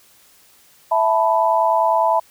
sine chord, E suspended fourth, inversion none, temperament just, 659.3 / 879 / 988.9 Hz, E5 / A5 / B5, 0 / -2 / +2 cents, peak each -18 dBFS, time 0.91-2.2 s, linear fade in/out 10 ms, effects white hiss -52 dBFS RMS until 2.3 s

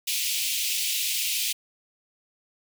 pink high-pass noise, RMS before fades -27 dBFS, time 0.07-1.53 s, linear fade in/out 10 ms, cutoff 2400 Hz, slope 48 dB/octave, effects none

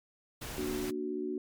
pink noise, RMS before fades -41 dBFS, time 0.41-0.91 s, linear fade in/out 10 ms
sine chord, Bb augmented, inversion none, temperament equal, 233.1 / 293.7 / 370 Hz, Bb3 / D4 / F#4, 0 / 0 / 0 cents, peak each -40 / -37 / -35 dBFS, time 0.58-1.38 s, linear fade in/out 2 ms
effects MP3 96 kbps

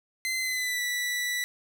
sawtooth tone with pitch glide, 2061 to 1965.7 Hz, C7 to B6, -27 to -9 cents, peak -24 dBFS, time 0.25-1.44 s, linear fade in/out 0 ms, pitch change -82 cents, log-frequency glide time 0.39-0.81 s, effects none

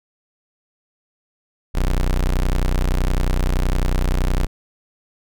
35% pulse tone, 30.81 Hz, B0, 3 cents flat, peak -14 dBFS, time 1.74-4.47 s, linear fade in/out 20 ms, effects none

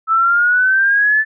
sine exponential sweep, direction up, 1306 to 1760 Hz, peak -10 dBFS, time 0.07-1.25 s, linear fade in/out 50 ms, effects none

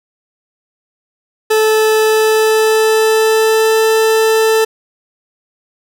40% pulse tone with pitch glide, 435.7 to 442.3 Hz, A4 to A4, -17 to +9 cents, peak -8 dBFS, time 1.5-4.65 s, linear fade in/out 10 ms, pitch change +26 cents, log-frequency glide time 2.03-3.86 s, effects none

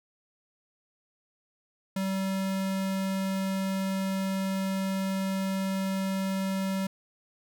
square tone, 192.2 Hz, G3, 34 cents flat, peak -28 dBFS, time 1.96-6.87 s, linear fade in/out 5 ms, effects none

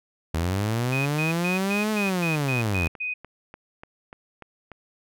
sawtooth linear two-way sweep, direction up then down, 77.78 to 217.7 to 77.78 Hz, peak -19 dBFS, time 0.34-2.88 s, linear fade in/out 5 ms, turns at 1.91 s
sine tone bursts, 2498 Hz, D#7, 6 cents sharp, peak -26 dBFS, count 9, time 0.92-3.14 s, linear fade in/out 10 ms, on 140 ms, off 120 ms
click train, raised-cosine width 0.5 ms, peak -26 dBFS, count 10, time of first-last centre 2.07-4.717 s, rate 3.4 Hz
effects none

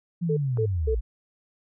sine linear sweep, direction down, 176.3 to 49 Hz, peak -23 dBFS, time 0.21-1.01 s, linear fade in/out 20 ms
sine tone bursts, 440 Hz, A4, in tune, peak -23 dBFS, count 3, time 0.29-0.95 s, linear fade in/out 10 ms, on 80 ms, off 210 ms
click, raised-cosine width 1 ms, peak -26 dBFS, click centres 0.573 s
effects none

